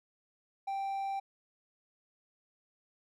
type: tone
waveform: triangle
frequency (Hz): 784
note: G5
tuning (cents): 0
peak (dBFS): -31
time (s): 0.67-1.2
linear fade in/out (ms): 10
effects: none